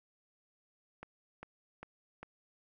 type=click train; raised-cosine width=0.5 ms; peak=-30 dBFS; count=4; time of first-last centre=1.03-2.23 s; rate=2.5 Hz; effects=none